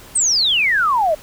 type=exponential sweep; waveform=sine; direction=down; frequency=8700 to 587.3 Hz; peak=-13 dBFS; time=0.15-1.15 s; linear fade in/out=10 ms; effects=pink hiss -41 dBFS RMS until 1.22 s